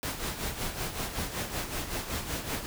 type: noise with tremolo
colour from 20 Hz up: pink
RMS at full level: -32 dBFS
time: 0.03-2.66 s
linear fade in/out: 0 ms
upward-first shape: sine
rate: 5.3 Hz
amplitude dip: 60%
effects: none